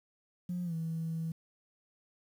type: tone with pitch glide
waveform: sine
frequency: 177.7 to 162.95 Hz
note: F3 to E3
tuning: +30 to -20 cents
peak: -32 dBFS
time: 0.49-1.32 s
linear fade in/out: 5 ms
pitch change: -150 cents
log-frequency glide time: 0.64-0.74 s
effects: tanh soft clip ceiling -28 dBFS + 10-bit